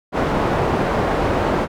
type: low-pass noise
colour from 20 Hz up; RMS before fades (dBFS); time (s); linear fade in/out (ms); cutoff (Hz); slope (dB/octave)
white; -19; 0.12-1.68; 50; 790; 12
effects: none